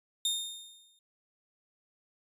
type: tone with exponential decay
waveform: sawtooth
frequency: 3657 Hz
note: A#7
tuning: 34 cents flat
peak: -23 dBFS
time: 0.25-0.99 s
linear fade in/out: 2 ms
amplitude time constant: 160 ms
effects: resampled to 32000 Hz